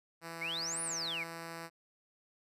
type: tone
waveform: 5% pulse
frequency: 166.1 Hz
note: E3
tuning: 13 cents sharp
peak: -31 dBFS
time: 0.21-1.7 s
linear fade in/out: 50 ms
type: exponential two-way sweep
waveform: sine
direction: up then down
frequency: 2080 to 10130 to 2080 Hz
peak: -35 dBFS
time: 0.41-1.24 s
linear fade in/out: 10 ms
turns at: 0.82 s
effects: resampled to 32000 Hz